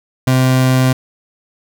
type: tone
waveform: 30% pulse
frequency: 129.4 Hz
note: C3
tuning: 19 cents flat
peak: -7 dBFS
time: 0.27-0.93 s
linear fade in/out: 5 ms
effects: none